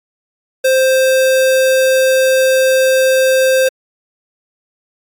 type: tone with sample-and-hold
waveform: sine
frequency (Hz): 523.3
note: C5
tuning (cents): 0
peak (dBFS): -8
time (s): 0.64-3.69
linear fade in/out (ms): 10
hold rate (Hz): 2100
effects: AAC 64 kbps